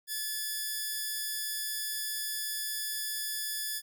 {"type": "tone pair together", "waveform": "5% pulse", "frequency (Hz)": [1727, 4885], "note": ["A6", "D#8"], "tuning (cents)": [-33, -33], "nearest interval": "octave + tritone", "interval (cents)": 1800, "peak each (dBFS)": [-24, -30], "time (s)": [0.07, 3.82], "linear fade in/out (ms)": 50, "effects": []}